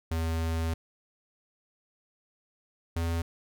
square tone pair in turn, 81.8 / 83.57 Hz, E2 / E2, -13 / +24 cents, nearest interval unison, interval 37 cents, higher second, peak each -28 dBFS, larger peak neither, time 0.11-0.74 / 2.96-3.22 s, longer first, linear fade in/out 5 ms, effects none

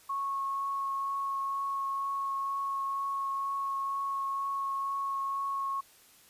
sine tone with vibrato, 1098 Hz, C#6, 17 cents flat, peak -30 dBFS, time 0.09-5.81 s, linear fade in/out 10 ms, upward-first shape triangle, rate 2.1 Hz, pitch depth 10 cents each way, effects white hiss -59 dBFS RMS until 6.29 s + resampled to 32000 Hz

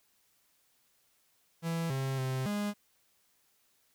45% pulse tone with pitch steps, 165.9 / 133.9 / 130.8 / 206.1 Hz, E3 / C3 / C3 / G#3, +11 / +40 / 0 / -13 cents, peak -31 dBFS, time 1.62-2.74 s, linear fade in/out 50 ms, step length 280 ms, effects white hiss -71 dBFS RMS until 3.94 s

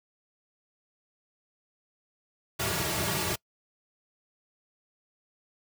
pink noise with comb filter, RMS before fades -29 dBFS, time 2.59-3.36 s, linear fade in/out 10 ms, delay 3.9 ms, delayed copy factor -0.85, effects noise-tail reverb RT60 0.1 s tail -25 dB re dry + high-pass 100 Hz 12 dB/octave

